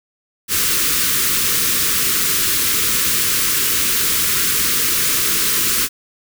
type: band-stop noise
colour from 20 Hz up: white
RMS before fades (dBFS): -17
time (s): 0.48-5.89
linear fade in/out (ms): 50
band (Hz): 490 to 1100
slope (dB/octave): 48
effects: none